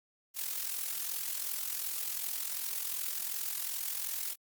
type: noise with amplitude modulation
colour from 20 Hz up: blue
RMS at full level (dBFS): -33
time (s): 0.34-4.36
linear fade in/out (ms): 50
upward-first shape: sine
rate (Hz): 42.7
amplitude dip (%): 70
effects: Opus 48 kbps